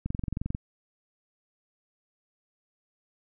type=click train; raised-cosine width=5 ms; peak=-18 dBFS; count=12; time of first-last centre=0.06-0.549 s; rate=22.5 Hz; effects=none